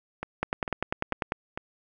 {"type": "two click trains", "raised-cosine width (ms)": 0.5, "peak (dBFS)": [-17, -11], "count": [4, 10], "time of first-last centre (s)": [[0.23, 1.575], [0.43, 1.321]], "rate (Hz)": [2.23, 10.1], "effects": []}